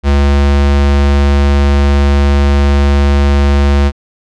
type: tone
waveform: square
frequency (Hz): 70.6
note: C#2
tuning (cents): +32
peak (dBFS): -7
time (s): 0.03-3.92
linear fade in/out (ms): 50
effects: low-pass 5000 Hz 12 dB/octave